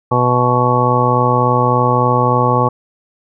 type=harmonic tone; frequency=123.5 Hz; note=B2; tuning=in tune; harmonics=1 / 2 / 3 / 4 / 5 / 6 / 7 / 8 / 9; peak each=-16 / -21 / -22 / -18 / -23 / -27 / -17 / -27 / -16 dBFS; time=0.11-2.69 s; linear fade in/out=10 ms; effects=none